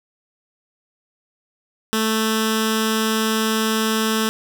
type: tone with notch filter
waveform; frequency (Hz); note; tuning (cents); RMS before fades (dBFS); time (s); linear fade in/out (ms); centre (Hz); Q
10% pulse; 220; A3; 0; -20; 1.93-4.29; 0; 720; 0.75
effects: none